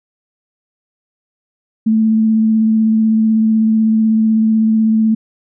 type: tone with vibrato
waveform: sine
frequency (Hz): 220.3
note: A3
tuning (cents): +2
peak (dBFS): -9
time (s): 1.86-5.15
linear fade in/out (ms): 10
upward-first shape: triangle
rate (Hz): 16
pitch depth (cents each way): 18
effects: none